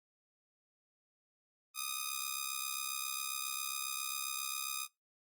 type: ring-modulated tone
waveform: 5% pulse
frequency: 1238 Hz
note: D#6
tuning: 9 cents flat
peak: -22 dBFS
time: 1.74-4.88 s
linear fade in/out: 50 ms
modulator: 33.7 Hz
effects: noise-tail reverb RT60 0.2 s tail -23 dB re dry + Opus 24 kbps